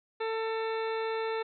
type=harmonic tone; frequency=446.3 Hz; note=A4; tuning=25 cents sharp; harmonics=1 / 2 / 3 / 4 / 5 / 6 / 8 / 9; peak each=-31 / -37 / -41 / -43 / -45 / -47 / -49 / -50 dBFS; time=0.2-1.43 s; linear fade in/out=10 ms; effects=none